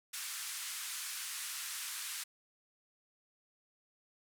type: band-pass noise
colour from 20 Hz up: white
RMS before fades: -42 dBFS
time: 0.13-2.24 s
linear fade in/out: 10 ms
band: 1200 to 12000 Hz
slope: 24 dB/octave
effects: none